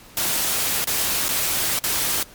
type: noise with dropouts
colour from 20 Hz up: white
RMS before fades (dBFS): -22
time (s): 0.17-2.23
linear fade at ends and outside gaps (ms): 2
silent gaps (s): 0.844-0.872 / 1.284-1.289 / 1.79-1.838
effects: pink hiss -46 dBFS RMS until 2.34 s + MP3 96 kbps